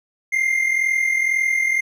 triangle tone pair together, 2069 / 2111 Hz, C7 / C7, -20 / +15 cents, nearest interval unison, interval 35 cents, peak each -22 / -16 dBFS, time 0.32-1.81 s, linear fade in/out 10 ms, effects none

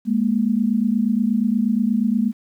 sine tone pair together, 207.9 / 236.3 Hz, G#3 / A#3, +2 / +24 cents, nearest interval major second, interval 222 cents, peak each -19 dBFS, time 0.05-2.33 s, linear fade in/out 50 ms, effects 9-bit

